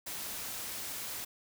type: noise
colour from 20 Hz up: white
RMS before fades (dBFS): -40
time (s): 0.06-1.25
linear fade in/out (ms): 10
effects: none